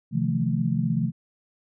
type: chord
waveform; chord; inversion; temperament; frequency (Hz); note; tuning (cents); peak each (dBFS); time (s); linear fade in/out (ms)
sine; F dominant seventh; second; equal with one note detuned; 130.81 / 158.47 / 174.61 / 220; C3 / Eb3 / F3 / A3; 0 / +32 / 0 / 0; -27; 0.11-1.12; 50
effects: none